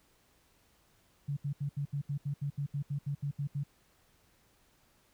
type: tone bursts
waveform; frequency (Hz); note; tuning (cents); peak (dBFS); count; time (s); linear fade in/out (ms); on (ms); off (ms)
sine; 142.4; C#3; +47; -31; 15; 1.28-3.637; 10; 89; 73
effects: pink hiss -68 dBFS RMS until 5.13 s

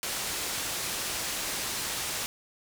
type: low-pass noise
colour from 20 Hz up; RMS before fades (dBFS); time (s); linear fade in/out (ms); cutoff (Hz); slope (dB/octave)
white; -33; 0.03-2.26; 0; 9600; 12
effects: none

